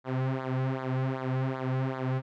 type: tone with flanger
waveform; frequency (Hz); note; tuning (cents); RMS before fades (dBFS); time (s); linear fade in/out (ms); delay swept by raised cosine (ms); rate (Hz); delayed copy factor
sawtooth; 130.81; C3; 0; -30; 0.04-2.22; 50; 0.35 to 3.35; 2.6; -0.85
effects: low-pass 2000 Hz 12 dB/octave